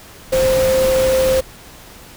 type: tone in noise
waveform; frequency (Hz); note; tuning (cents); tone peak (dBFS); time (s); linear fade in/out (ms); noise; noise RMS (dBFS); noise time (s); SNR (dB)
sine; 523.3; C5; 0; -12; 0.32-1.41; 10; pink; -23; 0.32-1.41; +8
effects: pink hiss -40 dBFS RMS until 2.16 s